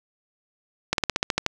slowing click train, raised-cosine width 0.2 ms, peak -4 dBFS, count 9, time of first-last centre 0.93-1.464 s, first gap 52 ms, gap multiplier 1.07, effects none

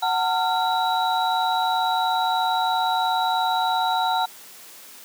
sine tone cluster, 742 / 905 / 1385 / 3901 Hz, F#5 / A5 / F6 / B7, +5 / +48 / -15 / -22 cents, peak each -23 / -23 / -29 / -28 dBFS, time 0.02-4.26 s, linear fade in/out 10 ms, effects white hiss -44 dBFS RMS until 5.04 s + high-pass 200 Hz 12 dB/octave

